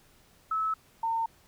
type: tone pair in turn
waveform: sine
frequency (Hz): 1300 / 909.3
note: E6 / A#5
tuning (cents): -24 / -43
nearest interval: tritone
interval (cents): 619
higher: first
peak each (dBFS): -26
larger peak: neither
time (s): 0.51-0.74 / 1.03-1.26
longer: neither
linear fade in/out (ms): 5
effects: pink hiss -61 dBFS RMS until 1.47 s